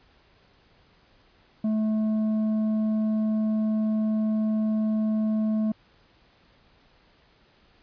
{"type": "tone with tanh clipping", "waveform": "sine", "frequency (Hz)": 216.8, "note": "A3", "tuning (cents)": -25, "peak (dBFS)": -23, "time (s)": [1.64, 5.72], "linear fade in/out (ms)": 5, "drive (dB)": 6, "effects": ["pink hiss -60 dBFS RMS until 7.82 s", "resampled to 11025 Hz"]}